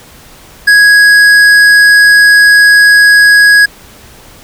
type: tone with tanh clipping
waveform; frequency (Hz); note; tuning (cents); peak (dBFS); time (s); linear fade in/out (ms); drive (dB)
sine; 1661.2; G#6; 0; -3; 0.67-3.66; 10; 12
effects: pink hiss -36 dBFS RMS until 4.43 s